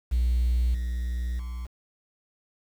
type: tone with level steps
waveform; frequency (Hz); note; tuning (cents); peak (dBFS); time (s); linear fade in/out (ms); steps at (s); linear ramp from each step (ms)
triangle; 60.6; B1; -32; -17 / -24 / -29; 0.11-1.67; 20; 0.74 / 1.39; 5
effects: tanh soft clip ceiling -17 dBFS + 8-bit